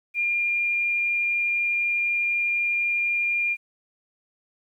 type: tone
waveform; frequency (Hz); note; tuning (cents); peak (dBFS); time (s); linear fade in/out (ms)
sine; 2404; D7; +40; -21; 0.14-3.57; 50
effects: 10-bit